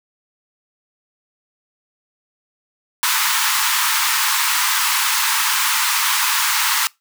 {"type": "high-pass noise", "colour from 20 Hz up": "pink", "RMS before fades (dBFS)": -18, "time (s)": [3.03, 6.87], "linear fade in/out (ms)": 0, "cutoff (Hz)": 880, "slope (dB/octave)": 96, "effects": ["noise-tail reverb RT60 0.2 s tail -23 dB re dry"]}